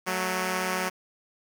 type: tone pair together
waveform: 5% pulse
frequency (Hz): 185 / 220.8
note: F#3 / A3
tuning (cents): 0 / +6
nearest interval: minor third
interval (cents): 306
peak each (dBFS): -16 / -22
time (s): 0.06-0.9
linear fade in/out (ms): 20
effects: 9-bit